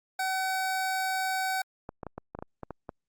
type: tone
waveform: 25% pulse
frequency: 758 Hz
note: F#5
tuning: 42 cents sharp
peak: -24 dBFS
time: 0.19-1.62 s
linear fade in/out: 5 ms
type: clicks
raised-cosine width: 1 ms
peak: -23 dBFS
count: 10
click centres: 1.891 / 2.032 / 2.067 / 2.18 / 2.35 / 2.389 / 2.425 / 2.633 / 2.707 / 2.892 s
effects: Opus 48 kbps